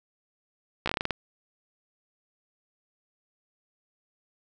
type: slowing click train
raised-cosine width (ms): 0.3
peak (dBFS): -11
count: 9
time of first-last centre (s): 0.86-1.107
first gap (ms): 15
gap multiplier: 1.2
effects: none